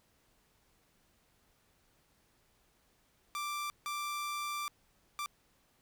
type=tone bursts at uneven times; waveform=sawtooth; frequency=1177 Hz; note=D6; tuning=3 cents sharp; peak=-32 dBFS; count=3; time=3.35-3.7 / 3.86-4.68 / 5.19-5.26 s; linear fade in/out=0 ms; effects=pink hiss -71 dBFS RMS until 5.81 s